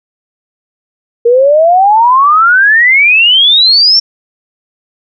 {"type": "exponential sweep", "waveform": "sine", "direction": "up", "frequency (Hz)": [461.3, 5540], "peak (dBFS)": -3, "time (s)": [1.25, 4], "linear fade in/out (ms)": 10, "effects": []}